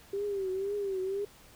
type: tone with vibrato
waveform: sine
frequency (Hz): 392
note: G4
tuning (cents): 0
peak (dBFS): -30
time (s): 0.13-1.25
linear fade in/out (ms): 5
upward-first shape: triangle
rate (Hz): 2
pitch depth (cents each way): 99
effects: pink hiss -56 dBFS RMS until 1.55 s